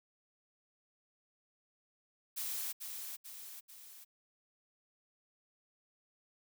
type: noise with echo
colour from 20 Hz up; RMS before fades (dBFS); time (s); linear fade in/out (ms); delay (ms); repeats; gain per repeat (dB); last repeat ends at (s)
blue; -39; 2.36-2.73; 20; 440; 3; -5; 4.05
effects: none